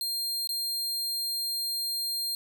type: tone with dropouts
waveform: sawtooth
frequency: 4200 Hz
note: C8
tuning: 6 cents sharp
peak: -26 dBFS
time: 0.01-2.35 s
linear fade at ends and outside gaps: 1 ms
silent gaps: 0.473-0.491 s
effects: none